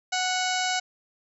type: harmonic tone with a mistuned harmonic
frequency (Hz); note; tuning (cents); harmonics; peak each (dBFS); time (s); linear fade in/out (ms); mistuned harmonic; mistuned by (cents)
738; F#5; -5; 1 / 2 / 3 / 4 / 5 / 6 / 7 / 8 / 9 / 10; -28 / -31 / -33 / -34 / -35 / -36 / -36 / -37 / -38 / -38; 0.12-0.8; 10; 5; +80
effects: none